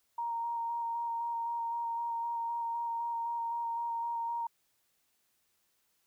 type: tone with vibrato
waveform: sine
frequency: 932.3 Hz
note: A#5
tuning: in tune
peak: -32 dBFS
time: 0.18-4.47 s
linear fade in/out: 5 ms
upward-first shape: square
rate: 3.9 Hz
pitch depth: 11 cents each way
effects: white hiss -75 dBFS RMS until 6.06 s